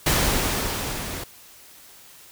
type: noise with level ramp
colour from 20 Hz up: pink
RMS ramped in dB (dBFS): -19 to -33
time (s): 0.06-1.24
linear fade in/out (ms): 5
effects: white hiss -48 dBFS RMS until 2.31 s